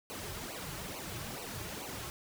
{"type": "noise with flanger", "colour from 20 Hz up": "pink", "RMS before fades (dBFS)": -42, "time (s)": [0.1, 2.1], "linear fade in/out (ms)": 0, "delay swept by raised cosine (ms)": [0.56, 4.26], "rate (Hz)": 2.3, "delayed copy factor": -0.9, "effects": []}